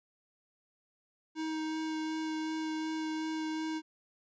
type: tone with vibrato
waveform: square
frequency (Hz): 315.2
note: D#4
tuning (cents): +23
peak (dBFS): -34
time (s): 1.35-3.82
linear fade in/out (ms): 50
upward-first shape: sine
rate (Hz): 2.7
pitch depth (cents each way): 9
effects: resampled to 16000 Hz